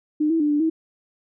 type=tone with pitch steps; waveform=sine; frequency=303.1 / 327 / 296.9 / 294 / 321.4 Hz; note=D#4 / E4 / D4 / D4 / E4; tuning=-45 / -14 / +19 / +2 / -44 cents; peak=-17 dBFS; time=0.2-0.7 s; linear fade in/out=10 ms; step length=100 ms; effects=none